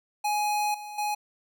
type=tone with level steps; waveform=square; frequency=836 Hz; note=G#5; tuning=11 cents sharp; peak=-25 / -38 / -27 dBFS; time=0.24-1.15 s; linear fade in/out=10 ms; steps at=0.74 / 0.98 s; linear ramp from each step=5 ms; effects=none